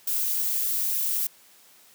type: noise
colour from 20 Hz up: violet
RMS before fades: -26 dBFS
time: 0.07-1.27 s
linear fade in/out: 5 ms
effects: white hiss -55 dBFS RMS until 1.94 s + high-pass 150 Hz 12 dB/octave